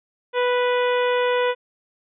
harmonic tone, 493.2 Hz, B4, 2 cents flat, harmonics 1 / 2 / 3 / 4 / 5 / 6 / 7, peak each -19 / -25 / -29 / -31 / -33 / -35 / -36 dBFS, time 0.33-1.55 s, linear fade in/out 50 ms, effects none

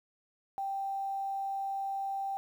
sine tone with quantisation, 784 Hz, G5, in tune, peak -32 dBFS, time 0.58-2.37 s, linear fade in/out 0 ms, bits 10, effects none

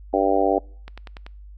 harmonic tone, 98 Hz, G2, in tune, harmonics 3 / 4 / 5 / 6 / 7 / 8, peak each -24 / -24 / -24 / -24 / -24 / -24 dBFS, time 0.13-0.59 s, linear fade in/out 10 ms
click train, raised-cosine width 0.3 ms, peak -22 dBFS, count 5, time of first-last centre 0.88-1.265 s, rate 10.4 Hz
effects noise-tail reverb RT60 0.5 s tail -25 dB re dry + added 50 Hz sine -39 dBFS peak until 1.57 s

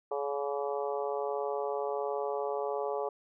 harmonic tone with a mistuned harmonic, 141.4 Hz, C#3, 35 cents sharp, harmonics 3 / 4 / 5 / 6 / 7 / 8, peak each -34 / -36 / -39 / -39 / -44 / -43 dBFS, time 0.11-3.09 s, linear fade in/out 5 ms, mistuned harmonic 8, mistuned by +26 cents, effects none

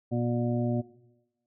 harmonic tone with a mistuned harmonic, 120.2 Hz, B2, 46 cents flat, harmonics 1 / 2 / 3 / 5 / 6, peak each -29 / -29 / -35 / -35 / -41 dBFS, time 0.11-0.82 s, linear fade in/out 20 ms, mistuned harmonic 5, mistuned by -15 cents, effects noise-tail reverb RT60 1.0 s tail -19 dB re dry

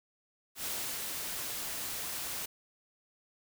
white noise with ADSR envelope, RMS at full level -36 dBFS, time 0.55-2.46 s, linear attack 96 ms, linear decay 350 ms, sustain -2 dB, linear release 8 ms, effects none

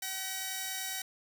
5% pulse tone pair together, 758.8 / 1912 Hz, F#5 / A#6, +43 / +43 cents, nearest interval octave + major third, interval 1600 cents, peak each -27 dBFS, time 0.02-1.02 s, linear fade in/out 5 ms, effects 9-bit

